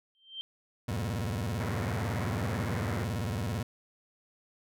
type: tone with exponential growth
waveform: sine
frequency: 3140 Hz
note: G7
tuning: 2 cents sharp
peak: -33 dBFS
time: 0.15-0.41 s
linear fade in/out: 0 ms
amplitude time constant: 56 ms
type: tone with vibrato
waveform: 30% pulse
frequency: 102.8 Hz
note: G#2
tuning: 17 cents flat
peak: -28 dBFS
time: 0.88-3.63 s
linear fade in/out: 5 ms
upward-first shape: square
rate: 18 Hz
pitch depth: 270 cents each way
type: band-pass noise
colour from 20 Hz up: pink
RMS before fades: -39 dBFS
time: 1.6-3.04 s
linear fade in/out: 2 ms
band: 100 to 2300 Hz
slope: 96 dB/octave
effects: none